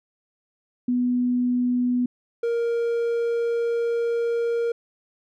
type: tone pair in turn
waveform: sine / triangle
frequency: 246.9 / 467.6 Hz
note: B3 / A#4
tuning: 0 / +5 cents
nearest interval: major seventh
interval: 1105 cents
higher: second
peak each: -19 dBFS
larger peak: neither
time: 0.88-2.06 / 2.43-4.72 s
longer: second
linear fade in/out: 5 ms
effects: none